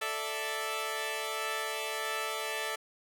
10% pulse chord, A suspended fourth, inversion none, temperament equal, 440 / 587.3 / 659.3 Hz, A4 / D5 / E5, 0 / 0 / 0 cents, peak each -28 / -30 / -30 dBFS, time 0.01-2.76 s, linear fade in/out 10 ms, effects none

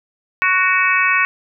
harmonic tone with a mistuned harmonic, 370.8 Hz, F#4, 4 cents sharp, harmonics 3 / 4 / 5 / 6 / 7, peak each -19 / -19 / -19 / -19 / -19 dBFS, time 0.42-1.25 s, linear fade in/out 0 ms, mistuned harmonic 6, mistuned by +26 cents, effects none

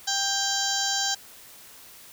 harmonic tone, 790 Hz, G5, 13 cents sharp, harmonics 1 / 2 / 4 / 5 / 6 / 7 / 8 / 9, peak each -32 / -32 / -32 / -32 / -32 / -32 / -32 / -32 dBFS, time 0.07-1.15 s, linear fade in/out 10 ms, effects white hiss -48 dBFS RMS until 2.12 s

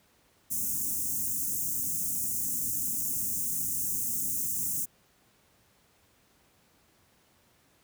white band-stop noise, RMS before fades -31 dBFS, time 0.5-4.86 s, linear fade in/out 20 ms, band 300 to 6300 Hz, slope 48 dB/octave, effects pink hiss -65 dBFS RMS until 7.83 s + high-pass 60 Hz 12 dB/octave

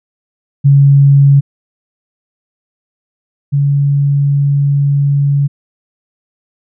sine tone pair in turn, 140 / 141.54 Hz, C#3 / C#3, +18 / +36 cents, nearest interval unison, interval 18 cents, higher second, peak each -3 / -8 dBFS, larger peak first, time 0.64-1.41 / 3.52-5.48 s, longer second, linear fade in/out 20 ms, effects none

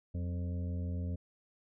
harmonic tone with a mistuned harmonic, 86.8 Hz, F2, 10 cents flat, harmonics 1 / 2 / 3 / 5 / 6 / 7, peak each -34 / -42 / -46 / -54 / -54 / -56 dBFS, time 0.14-1.16 s, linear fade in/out 10 ms, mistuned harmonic 2, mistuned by +75 cents, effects none

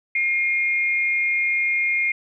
sine tone pair together, 2131 / 2429 Hz, C7 / D#7, +31 / -42 cents, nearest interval major second, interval 227 cents, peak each -19 / -26 dBFS, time 0.15-2.12 s, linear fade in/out 5 ms, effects none

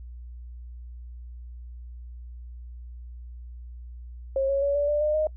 sine tone with pitch steps, 540 / 552.3 / 564.9 / 577.8 / 590.9 / 604.4 / 618.2 Hz, C#5 / C#5 / C#5 / D5 / D5 / D5 / D#5, -45 / -6 / +33 / -28 / +10 / +50 / -11 cents, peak -21 dBFS, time 4.36-5.27 s, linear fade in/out 2 ms, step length 130 ms, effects noise-tail reverb RT60 0.1 s tail -25 dB re dry + added 60 Hz sine -38 dBFS peak until 5.36 s

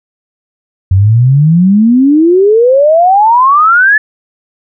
sine exponential sweep, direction up, 90.9 to 1759 Hz, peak -3 dBFS, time 0.91-3.98 s, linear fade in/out 5 ms, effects none

